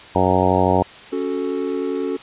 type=harmonic tone; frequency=92.5 Hz; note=F#2; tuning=in tune; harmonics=1 / 2 / 3 / 4 / 5 / 6 / 7 / 8 / 9 / 10; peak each=-23 / -23 / -23 / -23 / -23 / -23 / -23 / -23 / -23 / -23 dBFS; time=0.15-0.83 s; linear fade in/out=5 ms
type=chord; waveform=triangle; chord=F# minor; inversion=second; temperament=equal; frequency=277.2 / 370 / 440 Hz; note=C#4 / F#4 / A4; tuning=0 / 0 / 0 cents; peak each=-23 dBFS; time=1.12-2.17 s; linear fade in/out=10 ms
effects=white hiss -40 dBFS RMS until 2.22 s + resampled to 8000 Hz